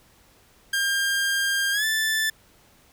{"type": "tone with pitch glide", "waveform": "sawtooth", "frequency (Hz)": [1603, 1758.2], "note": ["G6", "A6"], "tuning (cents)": [38, -2], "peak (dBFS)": -18, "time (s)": [0.73, 2.3], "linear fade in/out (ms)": 5, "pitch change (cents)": 160, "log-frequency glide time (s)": [1.72, 1.85], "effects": ["pink hiss -57 dBFS RMS until 2.92 s"]}